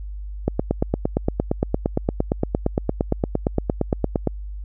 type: click train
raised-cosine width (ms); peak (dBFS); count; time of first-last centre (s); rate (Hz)
2; -5; 34; 0.48-4.273; 8.7
effects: added 50 Hz sine -29 dBFS peak until 4.64 s